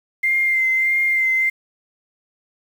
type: tone with vibrato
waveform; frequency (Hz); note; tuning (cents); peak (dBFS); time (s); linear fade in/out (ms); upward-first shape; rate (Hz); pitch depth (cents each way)
sine; 2093; C7; 0; -15; 0.23-1.5; 10; sine; 1.6; 21
effects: 7-bit